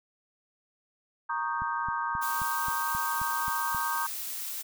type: chord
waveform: sine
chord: Eb dominant seventh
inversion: second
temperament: equal with one note detuned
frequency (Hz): 932.3 / 1108.7 / 1231.6 / 1568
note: Bb5 / Db6 / Eb6 / G6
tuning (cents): 0 / 0 / -18 / 0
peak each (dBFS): -32 / -35 / -34 / -35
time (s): 1.29-4.07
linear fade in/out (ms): 10
type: click train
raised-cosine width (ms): 5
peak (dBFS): -29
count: 9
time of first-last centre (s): 1.62-3.748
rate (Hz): 3.76
type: noise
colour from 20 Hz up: blue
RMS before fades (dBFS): -36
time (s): 2.21-4.63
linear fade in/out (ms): 20
effects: none